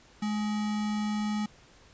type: tone with sample-and-hold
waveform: sine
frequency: 211.2 Hz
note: G#3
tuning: 29 cents sharp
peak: -27 dBFS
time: 0.22-1.46 s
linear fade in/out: 5 ms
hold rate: 1050 Hz
effects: pink hiss -57 dBFS RMS until 1.93 s + resampled to 16000 Hz